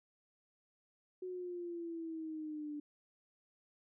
sine exponential sweep, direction down, 370 to 293.1 Hz, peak -40 dBFS, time 1.22-2.8 s, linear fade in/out 5 ms, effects none

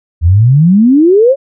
sine exponential sweep, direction up, 77.78 to 569 Hz, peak -3 dBFS, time 0.21-1.36 s, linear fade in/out 50 ms, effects none

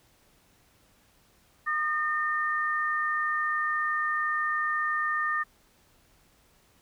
sine tone pair together, 1220.5 / 1817 Hz, D#6 / A#6, -34 / -45 cents, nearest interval perfect fifth, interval 689 cents, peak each -28 dBFS, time 1.66-5.44 s, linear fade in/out 20 ms, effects pink hiss -63 dBFS RMS until 6.81 s

